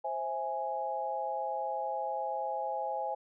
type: chord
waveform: sine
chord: C augmented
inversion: none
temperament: equal with one note detuned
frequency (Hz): 526.9 / 659.3 / 830.6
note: C5 / E5 / G#5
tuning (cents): +12 / 0 / 0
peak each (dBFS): -38 / -38 / -34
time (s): 0.04-3.15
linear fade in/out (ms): 10
effects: none